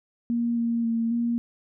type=tone with pitch steps; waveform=sine; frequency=235.5 / 232.9 / 229.2 / 235.6 Hz; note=A#3 / A#3 / A#3 / A#3; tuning=+18 / -1 / -29 / +19 cents; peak=-22 dBFS; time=0.3-1.38 s; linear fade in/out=0 ms; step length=270 ms; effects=none